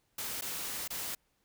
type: noise with dropouts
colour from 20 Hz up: white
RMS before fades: -38 dBFS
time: 0.18-1.15 s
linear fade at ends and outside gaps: 5 ms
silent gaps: 0.411-0.42 / 0.878-0.903 s
effects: pink hiss -75 dBFS RMS until 1.44 s